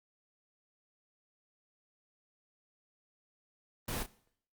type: noise with echo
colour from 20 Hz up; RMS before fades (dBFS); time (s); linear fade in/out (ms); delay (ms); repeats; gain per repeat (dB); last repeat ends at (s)
pink; -36; 3.88-4.03; 5; 33; 1; -10; 4.063
effects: noise-tail reverb RT60 0.6 s tail -19 dB re dry + Opus 24 kbps